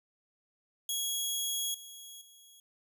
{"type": "tone with level steps", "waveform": "15% pulse", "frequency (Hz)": 3322, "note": "G#7", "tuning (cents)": 0, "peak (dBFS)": [-24, -39, -48], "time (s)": [0.89, 2.6], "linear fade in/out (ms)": 2, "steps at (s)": [1.74, 2.21], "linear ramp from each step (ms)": 5, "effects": []}